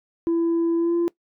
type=tone with pitch glide; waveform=sine; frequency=334.8 to 342 Hz; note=E4 to F4; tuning=+27 to -36 cents; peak=-16 dBFS; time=0.27-1.08 s; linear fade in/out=0 ms; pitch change=+37 cents; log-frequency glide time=0.77-0.95 s; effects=noise-tail reverb RT60 0.1 s tail -23 dB re dry + tanh soft clip ceiling -17 dBFS